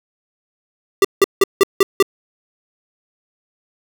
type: tone bursts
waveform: square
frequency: 392 Hz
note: G4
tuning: in tune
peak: -8 dBFS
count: 6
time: 1.02-2.026 s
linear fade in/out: 2 ms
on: 26 ms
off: 170 ms
effects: none